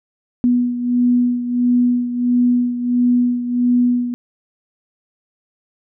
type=beating tone pair; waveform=sine; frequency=244.4 / 245.9 Hz; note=B3 / B3; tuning=-18 / -7 cents; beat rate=1.5 Hz; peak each=-14 / -20 dBFS; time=0.44-4.14 s; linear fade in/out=0 ms; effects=none